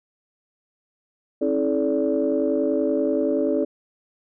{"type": "tone cluster", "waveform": "sine", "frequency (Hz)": [269.7, 320.2, 429.4, 577], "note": ["C#4", "D#4", "A4", "D5"], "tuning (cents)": [-47, 50, -42, -31], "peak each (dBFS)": -24, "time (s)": [1.41, 3.65], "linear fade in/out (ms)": 10, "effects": ["tanh soft clip ceiling -10 dBFS"]}